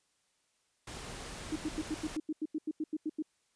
pink noise, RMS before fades -44 dBFS, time 0.87-2.17 s, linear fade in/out 5 ms
sine tone bursts, 310 Hz, D#4, 6 cents flat, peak -31 dBFS, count 14, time 1.52-3.224 s, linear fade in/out 5 ms, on 40 ms, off 88 ms
effects white hiss -75 dBFS RMS until 3.55 s + resampled to 22050 Hz

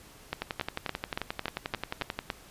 two click trains, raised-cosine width 0.3 ms, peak -15 / -14 dBFS, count 21 / 8, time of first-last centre 0.42-2.19 / 0.33-2.302 s, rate 11.3 / 3.55 Hz, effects pink hiss -53 dBFS RMS until 2.5 s + resampled to 32000 Hz

